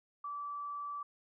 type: tone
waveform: sine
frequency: 1158 Hz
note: D6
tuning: 25 cents flat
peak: -38 dBFS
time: 0.24-1.03 s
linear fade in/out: 5 ms
effects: none